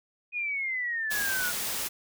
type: exponential sweep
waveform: sine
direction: down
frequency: 2489 to 1419 Hz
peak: -28 dBFS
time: 0.32-1.53 s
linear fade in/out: 50 ms
type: noise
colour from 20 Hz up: white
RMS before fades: -32 dBFS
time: 1.1-1.89 s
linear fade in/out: 20 ms
effects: none